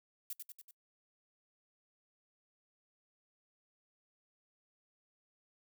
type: noise with echo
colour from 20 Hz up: violet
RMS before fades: -41 dBFS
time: 0.3-0.33 s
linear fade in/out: 2 ms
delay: 95 ms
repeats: 4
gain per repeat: -4 dB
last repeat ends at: 0.71 s
effects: noise-tail reverb RT60 0.1 s tail -25 dB re dry